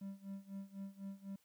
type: tone with tremolo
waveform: triangle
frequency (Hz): 196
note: G3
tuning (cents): 0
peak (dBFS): -40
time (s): 0.01-1.36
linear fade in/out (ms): 5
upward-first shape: sine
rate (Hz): 4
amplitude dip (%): 90
effects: white hiss -75 dBFS RMS until 1.44 s